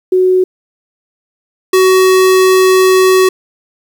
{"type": "tone pair in turn", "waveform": ["sine", "square"], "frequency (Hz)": [370, 374.7], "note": ["F#4", "F#4"], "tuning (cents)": [0, 22], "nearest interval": "unison", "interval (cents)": 22, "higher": "second", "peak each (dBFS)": -6, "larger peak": "neither", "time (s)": [[0.12, 0.44], [1.73, 3.29]], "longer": "second", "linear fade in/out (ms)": 5, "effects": ["7-bit"]}